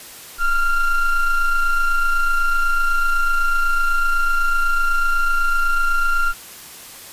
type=ring-modulated tone; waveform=triangle; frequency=687 Hz; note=F5; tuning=29 cents flat; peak=-9 dBFS; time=0.38-6.34 s; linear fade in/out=50 ms; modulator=701 Hz; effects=white hiss -38 dBFS RMS until 7.12 s + resampled to 32000 Hz